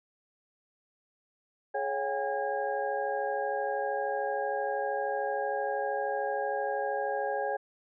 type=tone cluster; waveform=sine; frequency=421 / 553 / 737 / 810 / 1635 Hz; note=G#4 / C#5 / F#5 / G#5 / G#6; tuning=+24 / -4 / -7 / -43 / -28 cents; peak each=-36 / -33 / -38 / -33 / -39 dBFS; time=1.74-7.57 s; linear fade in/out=10 ms; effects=none